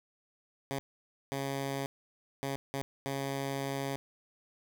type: tone bursts at uneven times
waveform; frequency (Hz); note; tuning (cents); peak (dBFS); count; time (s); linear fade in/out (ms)
10% pulse; 137.5; C#3; -14; -25; 5; 0.71-0.79 / 1.32-1.86 / 2.43-2.56 / 2.74-2.82 / 3.06-3.96; 0
effects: none